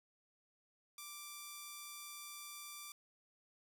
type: tone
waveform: 5% pulse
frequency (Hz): 1174.7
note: D6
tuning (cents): 0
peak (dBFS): -36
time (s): 0.98-2.92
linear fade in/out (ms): 2
effects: none